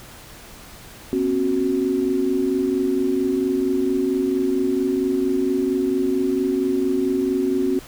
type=chord; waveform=sine; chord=B suspended second; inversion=none; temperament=equal with one note detuned; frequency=246.9 / 271.3 / 370 Hz; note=B3 / C#4 / F#4; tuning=0 / -37 / 0 cents; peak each=-27 / -21 / -21 dBFS; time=1.13-7.79 s; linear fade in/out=0 ms; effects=pink hiss -42 dBFS RMS until 7.87 s